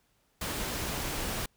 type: noise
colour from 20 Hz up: pink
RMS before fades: -34 dBFS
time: 0.41-1.46 s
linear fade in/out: 5 ms
effects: pink hiss -71 dBFS RMS until 1.56 s